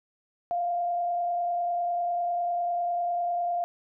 sine tone with frequency modulation, 698.5 Hz, F5, in tune, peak -25 dBFS, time 0.51-3.64 s, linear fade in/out 0 ms, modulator 30 Hz, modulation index 0.43, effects none

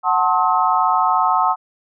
sine chord, F# diminished seventh, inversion none, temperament just, 740 / 888 / 1065.6 / 1278.7 Hz, F#5 / A5 / C6 / Eb6, 0 / +16 / +31 / +47 cents, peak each -19 dBFS, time 0.03-1.56 s, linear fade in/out 50 ms, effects none

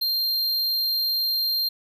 square tone, 4186 Hz, C8, in tune, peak -22 dBFS, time 0.01-1.69 s, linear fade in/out 10 ms, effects none

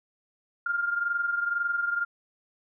sine tone pair together, 1399 / 1421 Hz, F6 / F6, +3 / +30 cents, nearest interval unison, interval 27 cents, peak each -26 / -32 dBFS, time 0.66-2.05 s, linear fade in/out 5 ms, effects none

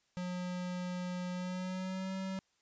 square tone with pitch glide, 180 to 190.37 Hz, F#3 to F#3, -47 to +50 cents, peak -37 dBFS, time 0.17-2.39 s, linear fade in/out 0 ms, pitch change +97 cents, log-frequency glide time 1.32-2.14 s, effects white hiss -75 dBFS RMS until 2.61 s + resampled to 16000 Hz

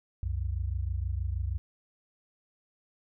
sine tone pair together, 64.4 / 90.73 Hz, C2 / F#2, -27 / -33 cents, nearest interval tritone, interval 594 cents, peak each -31 / -32 dBFS, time 0.23-1.58 s, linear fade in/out 0 ms, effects none

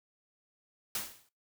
white noise with exponential decay, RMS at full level -32 dBFS, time 0.95-1.29 s, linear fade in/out 2 ms, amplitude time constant 72 ms, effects noise-tail reverb RT60 0.2 s tail -17 dB re dry

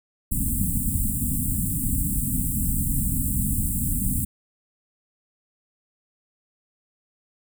pink band-stop noise, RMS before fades -24 dBFS, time 0.31-4.25 s, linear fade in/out 10 ms, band 280 to 7800 Hz, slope 96 dB/octave, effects none

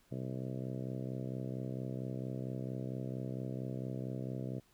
harmonic tone, 64.4 Hz, C2, 27 cents flat, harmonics 2 / 3 / 4 / 5 / 6 / 7 / 8 / 9 / 10, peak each -40 / -44 / -46 / -48 / -50 / -51 / -52 / -53 / -54 dBFS, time 0.11-4.6 s, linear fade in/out 10 ms, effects pink hiss -69 dBFS RMS until 4.73 s

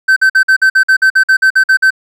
triangle tone bursts, 1542 Hz, G6, 29 cents flat, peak -3 dBFS, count 14, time 0.08-1.906 s, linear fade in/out 10 ms, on 84 ms, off 50 ms, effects none

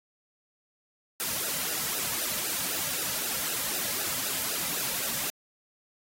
white noise with flanger, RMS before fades -31 dBFS, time 1.2-5.3 s, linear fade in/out 0 ms, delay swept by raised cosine 0.89 to 2.79 ms, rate 3.9 Hz, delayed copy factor -1, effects AAC 48 kbps

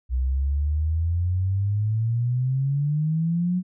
sine exponential sweep, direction up, 61.74 to 185 Hz, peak -20 dBFS, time 0.09-3.63 s, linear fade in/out 50 ms, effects none

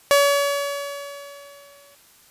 sawtooth tone with exponential decay, 567 Hz, C#5, 39 cents sharp, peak -8 dBFS, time 0.11-1.95 s, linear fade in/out 0 ms, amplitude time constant 400 ms, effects white hiss -53 dBFS RMS until 2.3 s + resampled to 32000 Hz

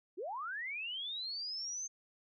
sine linear sweep, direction up, 311.1 to 6360 Hz, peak -38 dBFS, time 0.17-1.88 s, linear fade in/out 20 ms, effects none

